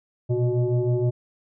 sine tone with frequency modulation, 119.8 Hz, A#2, 48 cents sharp, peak -19 dBFS, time 0.29-1.11 s, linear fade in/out 20 ms, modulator 246 Hz, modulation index 1.3, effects none

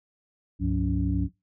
sine tone cluster, 67 / 98.4 / 178.7 / 282.7 Hz, C2 / G2 / F3 / C#4, +42 / +7 / +40 / +34 cents, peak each -28 dBFS, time 0.59-1.29 s, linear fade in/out 50 ms, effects noise-tail reverb RT60 0.2 s tail -18 dB re dry + tanh soft clip ceiling -12 dBFS

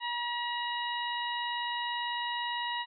harmonic tone, 958 Hz, A#5, 47 cents sharp, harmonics 1 / 2 / 3 / 4, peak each -34 / -37 / -39 / -40 dBFS, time 0-2.86 s, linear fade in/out 50 ms, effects none

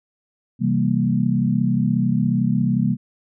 sine chord, C dominant seventh, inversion none, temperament equal, 130.81 / 164.81 / 196 / 233.1 Hz, C3 / E3 / G3 / Bb3, 0 / 0 / 0 / 0 cents, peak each -22 / -24 / -21 / -21 dBFS, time 0.59-2.97 s, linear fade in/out 50 ms, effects none

